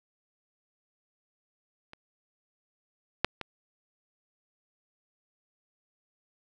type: clicks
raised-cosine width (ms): 0.3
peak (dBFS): -29 / -6 / -19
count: 3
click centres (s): 1.934 / 3.246 / 3.413
effects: none